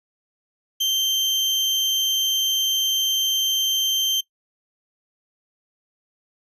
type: tone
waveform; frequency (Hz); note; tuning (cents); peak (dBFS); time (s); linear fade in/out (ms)
35% pulse; 3136; G7; 0; -17; 0.8-4.21; 10
effects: noise-tail reverb RT60 0.1 s tail -20 dB re dry + resampled to 32000 Hz